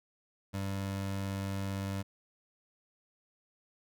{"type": "tone", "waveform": "25% pulse", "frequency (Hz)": 97.8, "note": "G2", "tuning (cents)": -4, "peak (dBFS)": -30, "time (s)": [0.53, 2.03], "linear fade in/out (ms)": 20, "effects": []}